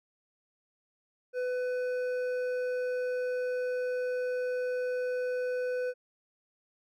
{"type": "tone with hard clipping", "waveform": "triangle", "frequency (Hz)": 500, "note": "B4", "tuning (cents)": 21, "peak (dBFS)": -31, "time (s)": [1.33, 5.94], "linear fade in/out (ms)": 50, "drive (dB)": 11, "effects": []}